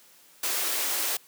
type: high-pass noise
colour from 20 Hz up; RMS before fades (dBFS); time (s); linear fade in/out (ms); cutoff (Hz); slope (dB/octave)
white; -28; 0.43-1.17; 5; 280; 48
effects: white hiss -56 dBFS RMS until 1.27 s + high-pass 150 Hz 12 dB/octave